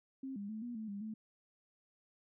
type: tone with pitch steps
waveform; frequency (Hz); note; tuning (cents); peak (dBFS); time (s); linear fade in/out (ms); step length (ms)
sine; 266.8 / 202 / 217.5 / 240.9 / 218.9 / 201.1 / 218; C4 / G#3 / A3 / B3 / A3 / G3 / A3; +34 / -48 / -20 / -43 / -9 / +44 / -16; -40; 0.23-1.14; 5; 130
effects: none